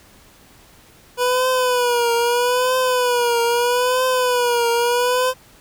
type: tone with vibrato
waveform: 25% pulse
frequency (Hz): 490.3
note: B4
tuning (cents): -13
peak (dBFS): -12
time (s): 1.17-5.34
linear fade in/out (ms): 50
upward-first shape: triangle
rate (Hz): 0.78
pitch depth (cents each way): 87
effects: pink hiss -49 dBFS RMS until 5.6 s